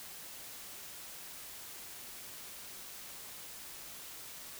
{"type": "silence", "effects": ["white hiss -48 dBFS RMS until 4.59 s"]}